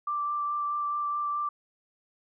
sine tone with vibrato, 1174.7 Hz, D6, in tune, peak -27 dBFS, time 0.07-1.49 s, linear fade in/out 5 ms, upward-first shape sine, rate 4.7 Hz, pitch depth 10 cents each way, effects none

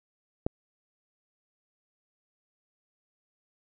click, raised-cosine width 2 ms, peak -13 dBFS, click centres 0.465 s, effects none

